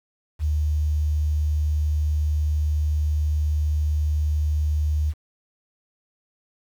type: tone with quantisation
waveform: sine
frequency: 75.6 Hz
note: D#2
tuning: 49 cents flat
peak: -19 dBFS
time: 0.39-5.14 s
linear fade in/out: 50 ms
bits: 8
effects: none